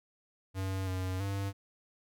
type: tone with pitch steps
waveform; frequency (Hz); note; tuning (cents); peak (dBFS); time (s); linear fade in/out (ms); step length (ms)
square; 95.4 / 93 / 98.7; G2 / F#2 / G2; -47 / +9 / +12; -33; 0.54-1.53; 50; 330
effects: none